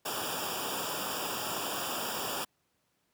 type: noise with comb filter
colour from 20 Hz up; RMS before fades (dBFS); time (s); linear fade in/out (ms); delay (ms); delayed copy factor
pink; -35; 0.05-2.45; 10; 0.48; -0.95
effects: pink hiss -75 dBFS RMS until 3.13 s + high-pass 100 Hz 12 dB/octave